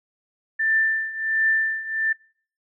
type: tone with tremolo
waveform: sine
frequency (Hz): 1777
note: A6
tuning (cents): +17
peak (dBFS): -16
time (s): 0.59-2.13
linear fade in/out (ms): 10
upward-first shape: triangle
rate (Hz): 1.4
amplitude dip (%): 85
effects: noise-tail reverb RT60 0.5 s tail -25 dB re dry